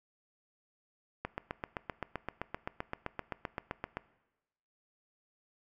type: click train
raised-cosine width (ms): 0.5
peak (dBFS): -20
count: 22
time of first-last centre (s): 1.25-3.97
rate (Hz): 7.72
effects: noise-tail reverb RT60 1.0 s tail -19 dB re dry